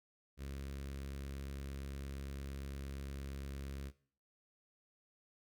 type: tone with notch filter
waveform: sawtooth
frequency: 68.7 Hz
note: C#2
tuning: 15 cents flat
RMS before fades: -45 dBFS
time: 0.37-3.92 s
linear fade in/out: 50 ms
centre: 830 Hz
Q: 1.1
effects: noise-tail reverb RT60 0.5 s tail -18 dB re dry